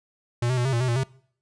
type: tone with pitch steps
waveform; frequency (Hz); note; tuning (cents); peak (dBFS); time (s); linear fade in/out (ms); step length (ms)
square; 119.9 / 128 / 122 / 134 / 117.7 / 128.2 / 118.2 / 132.6; A#2 / C3 / B2 / C3 / A#2 / C3 / A#2 / C3; +49 / -38 / -21 / +42 / +17 / -35 / +24 / +23; -22; 0.42-1.036; 5; 77
effects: noise-tail reverb RT60 0.6 s tail -23 dB re dry + resampled to 22050 Hz